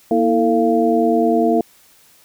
sine tone cluster, 236.6 / 326.7 / 447.1 / 689 Hz, A#3 / E4 / A4 / F5, +26 / -15 / +28 / -24 cents, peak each -18 dBFS, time 0.11-1.61 s, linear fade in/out 2 ms, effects white hiss -51 dBFS RMS until 2.24 s

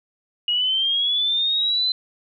sine linear sweep, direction up, 2878 to 4067 Hz, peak -18 dBFS, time 0.48-1.92 s, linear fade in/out 2 ms, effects none

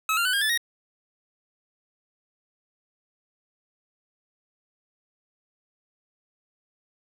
25% pulse tone with pitch steps, 1289 / 1389.5 / 1497.9 / 1614.7 / 1740.6 / 1876.3 Hz, E6 / F6 / F#6 / G#6 / A6 / A#6, -39 / -9 / +21 / -49 / -19 / +11 cents, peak -18 dBFS, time 0.09-0.576 s, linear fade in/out 2 ms, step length 81 ms, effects none

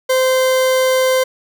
40% pulse tone, 518 Hz, C5, 17 cents flat, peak -11 dBFS, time 0.09-1.24 s, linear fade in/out 10 ms, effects none

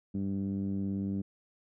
10% pulse tone with low-pass filter, 98 Hz, G2, in tune, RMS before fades -33 dBFS, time 0.14-1.22 s, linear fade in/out 10 ms, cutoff 230 Hz, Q 3.3, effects none

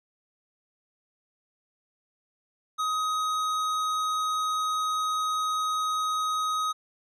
sine tone with hard clipping, 1259 Hz, D#6, 20 cents sharp, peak -27 dBFS, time 2.78-6.73 s, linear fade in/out 20 ms, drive 12 dB, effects none

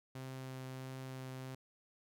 sawtooth tone with vibrato, 130.81 Hz, C3, in tune, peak -40 dBFS, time 0.15-1.55 s, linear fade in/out 5 ms, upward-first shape triangle, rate 1.5 Hz, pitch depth 9 cents each way, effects none

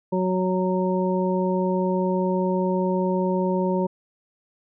harmonic tone, 185 Hz, F#3, in tune, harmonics 1 / 2 / 3 / 5, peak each -23 / -25 / -27 / -29 dBFS, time 0.12-3.87 s, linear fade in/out 10 ms, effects none

